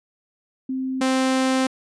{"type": "tone pair in turn", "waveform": ["sine", "sawtooth"], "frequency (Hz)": [261.6, 261.6], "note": ["C4", "C4"], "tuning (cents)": [0, 0], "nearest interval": "unison", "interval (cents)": 0, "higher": "neither", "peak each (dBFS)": [-23, -14], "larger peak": "second", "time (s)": [[0.69, 1.01], [1.01, 1.67]], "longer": "second", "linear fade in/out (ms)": 5, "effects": ["resampled to 22050 Hz"]}